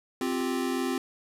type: chord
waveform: square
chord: C suspended fourth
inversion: none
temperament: equal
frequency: 261.6 / 349.2 / 392 Hz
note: C4 / F4 / G4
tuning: 0 / 0 / 0 cents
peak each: -30 / -33 / -35 dBFS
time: 0.21-0.98 s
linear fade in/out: 2 ms
type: clicks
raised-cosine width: 0.5 ms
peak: -30 dBFS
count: 4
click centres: 0.221 / 0.271 / 0.324 / 0.407 s
effects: resampled to 32000 Hz + 9-bit